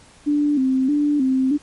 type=tone with vibrato; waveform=sine; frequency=277.2 Hz; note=C#4; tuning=in tune; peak=-15 dBFS; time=0.26-1.58 s; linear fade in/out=20 ms; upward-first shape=square; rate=1.6 Hz; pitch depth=98 cents each way; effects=pink hiss -49 dBFS RMS until 1.62 s + MP3 48 kbps